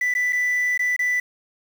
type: tone with dropouts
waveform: sine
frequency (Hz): 1983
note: B6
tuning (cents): +7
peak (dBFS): -16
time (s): 0.01-1.2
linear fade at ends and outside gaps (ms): 5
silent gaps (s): 0.14-0.15 / 0.325-0.329 / 0.777-0.792 / 0.964-0.991
effects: tanh soft clip ceiling -18 dBFS + 7-bit